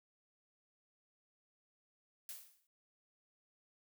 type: noise with exponential decay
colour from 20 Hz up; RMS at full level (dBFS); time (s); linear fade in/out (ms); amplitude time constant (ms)
blue; -44; 2.29-2.67; 1; 82
effects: none